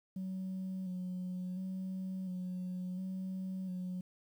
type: tone with vibrato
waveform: sine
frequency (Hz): 185.1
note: F#3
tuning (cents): +1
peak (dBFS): -35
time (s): 0.16-4.01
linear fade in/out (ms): 5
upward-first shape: square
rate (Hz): 0.71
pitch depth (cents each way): 27
effects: tanh soft clip ceiling -35 dBFS + 11-bit